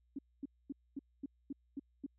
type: tone bursts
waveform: sine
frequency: 277.2 Hz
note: C#4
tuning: in tune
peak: -38 dBFS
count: 8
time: 0.16-2.064 s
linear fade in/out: 5 ms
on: 28 ms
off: 240 ms
effects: added 60 Hz sine -70 dBFS peak until 2.18 s